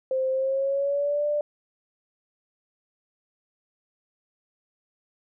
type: tone with pitch glide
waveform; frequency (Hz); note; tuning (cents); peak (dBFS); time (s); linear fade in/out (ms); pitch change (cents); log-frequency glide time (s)
sine; 523.3 to 590.8; C5 to D5; 0 to +10; -22; 0.11-1.41; 2; +210; 0.31-1.26
effects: none